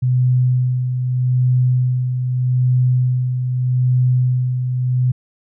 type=tone with tremolo; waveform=sine; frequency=126.2 Hz; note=B2; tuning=38 cents sharp; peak=-11 dBFS; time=0.02-5.12 s; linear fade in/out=10 ms; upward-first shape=sine; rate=0.81 Hz; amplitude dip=50%; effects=none

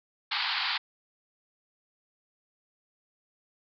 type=band-pass noise; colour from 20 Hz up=white; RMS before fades=-30 dBFS; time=0.31-0.78 s; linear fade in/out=10 ms; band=770 to 4700 Hz; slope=96 dB/octave; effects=none

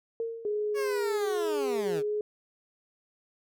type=tone with exponential decay; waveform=sine; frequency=457.9 Hz; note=A#4; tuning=31 cents flat; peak=-27 dBFS; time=0.2-0.85 s; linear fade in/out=1 ms; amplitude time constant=140 ms
type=tone with vibrato; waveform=sine; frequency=415.3 Hz; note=G#4; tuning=in tune; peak=-27 dBFS; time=0.45-2.21 s; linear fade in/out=2 ms; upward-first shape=sine; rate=1.3 Hz; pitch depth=23 cents each way
type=linear sweep; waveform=15% pulse; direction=down; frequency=564 to 140 Hz; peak=-27 dBFS; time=0.74-2.03 s; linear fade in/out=50 ms
effects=none

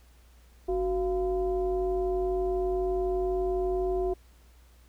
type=tone with frequency modulation; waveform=sine; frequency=370 Hz; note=F#4; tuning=in tune; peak=-25 dBFS; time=0.68-4.14 s; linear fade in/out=10 ms; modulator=322 Hz; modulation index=0.73; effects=added 60 Hz sine -54 dBFS peak until 4.88 s + pink hiss -63 dBFS RMS until 4.88 s

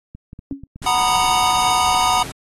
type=clicks; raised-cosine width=5 ms; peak=-23 dBFS; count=8; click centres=0.15 / 0.331 / 0.391 / 0.525 / 0.636 / 0.76 / 0.819 / 1.291 s
type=tone with exponential decay; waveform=sine; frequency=275.9 Hz; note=C#4; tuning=8 cents flat; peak=-20 dBFS; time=0.51-0.67 s; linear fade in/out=1 ms; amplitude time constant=33 ms
type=noise; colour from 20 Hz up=pink; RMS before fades=-33 dBFS; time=0.82-2.32 s; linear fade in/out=5 ms
type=chord; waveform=square; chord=B major seventh; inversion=second; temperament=just; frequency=740.8 / 926 / 987.8 / 1234.7 Hz; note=F#5 / A#5 / B5 / D#6; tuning=+2 / -12 / 0 / -14 cents; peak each=-21 / -22 / -21 / -22 dBFS; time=0.86-2.23 s; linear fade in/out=5 ms
effects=AAC 32 kbps

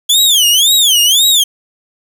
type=tone with vibrato; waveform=sawtooth; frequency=3300 Hz; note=G#7; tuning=12 cents flat; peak=-4 dBFS; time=0.09-1.44 s; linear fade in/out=10 ms; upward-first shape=sine; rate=1.9 Hz; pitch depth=260 cents each way; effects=7-bit

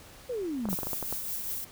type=exponential sweep; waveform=sine; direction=down; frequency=523.3 to 173.9 Hz; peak=-30 dBFS; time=0.29-0.75 s; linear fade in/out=10 ms
type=clicks; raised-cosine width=1 ms; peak=-21 dBFS; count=9; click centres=0.655 / 0.688 / 0.73 / 0.789 / 0.832 / 0.87 / 0.932 / 1.027 / 1.126 s
type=noise with tremolo; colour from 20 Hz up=violet; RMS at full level=-33 dBFS; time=0.69-1.65 s; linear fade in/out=10 ms; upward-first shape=triangle; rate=5.1 Hz; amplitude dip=40%
effects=pink hiss -51 dBFS RMS until 1.71 s

